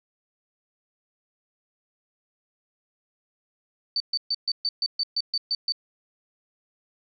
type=tone bursts; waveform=sine; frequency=4561 Hz; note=C#8; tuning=49 cents sharp; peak=-22 dBFS; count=11; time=3.96-5.722 s; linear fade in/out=2 ms; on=42 ms; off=130 ms; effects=none